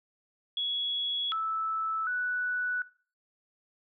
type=tone with pitch steps; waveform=sine; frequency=3357 / 1312 / 1481 Hz; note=G#7 / E6 / F#6; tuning=+18 / -9 / +1 cents; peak=-28 dBFS; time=0.57-2.82 s; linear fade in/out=2 ms; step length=750 ms; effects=noise-tail reverb RT60 0.4 s tail -19 dB re dry